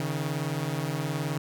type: beating tone pair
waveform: sawtooth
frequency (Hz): 138.59 / 157.59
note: C#3 / D#3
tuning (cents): 0 / +22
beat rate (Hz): 19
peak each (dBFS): -27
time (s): 0-1.38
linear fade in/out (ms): 2
effects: none